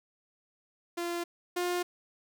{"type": "tone pair in turn", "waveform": "sawtooth", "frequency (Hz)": [344.7, 354.8], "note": ["F4", "F4"], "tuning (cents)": [-23, 27], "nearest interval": "unison", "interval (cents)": 50, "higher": "second", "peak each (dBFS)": [-28, -25], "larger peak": "second", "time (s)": [[0.97, 1.24], [1.56, 1.83]], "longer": "neither", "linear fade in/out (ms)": 10, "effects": []}